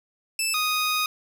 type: tone pair in turn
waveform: 15% pulse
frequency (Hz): 2637 / 1244.5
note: E7 / D#6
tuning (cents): 0 / 0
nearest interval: octave + minor second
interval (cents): 1300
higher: first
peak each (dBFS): -16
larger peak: neither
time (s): 0.39-0.54 / 0.54-1.06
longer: second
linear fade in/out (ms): 2
effects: none